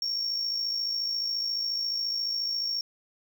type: tone with amplitude modulation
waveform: sine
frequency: 5510 Hz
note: F8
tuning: 24 cents flat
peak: -23 dBFS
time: 0.02-2.81 s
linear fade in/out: 2 ms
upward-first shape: sine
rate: 54.3 Hz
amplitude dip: 55%
effects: tanh soft clip ceiling -24 dBFS + 9-bit